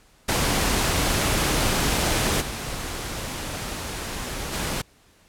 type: noise with level steps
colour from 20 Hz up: pink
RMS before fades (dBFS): -22 / -31 / -27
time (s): 0.28-4.82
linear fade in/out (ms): 10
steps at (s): 2.4 / 4.52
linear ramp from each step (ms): 20
effects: pink hiss -57 dBFS RMS until 5.28 s + low-pass 12000 Hz 12 dB/octave